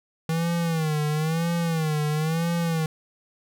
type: tone with vibrato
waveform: square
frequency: 160 Hz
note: D#3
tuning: 49 cents sharp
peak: -23 dBFS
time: 0.29-2.86 s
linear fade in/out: 2 ms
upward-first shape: sine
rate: 1 Hz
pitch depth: 110 cents each way
effects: none